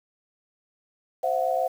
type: tone cluster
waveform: sine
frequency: 522 / 670 / 737 Hz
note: C5 / E5 / F#5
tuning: -4 / +28 / -7 cents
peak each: -27 / -26 / -26 dBFS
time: 1.23-1.68 s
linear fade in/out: 10 ms
effects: 8-bit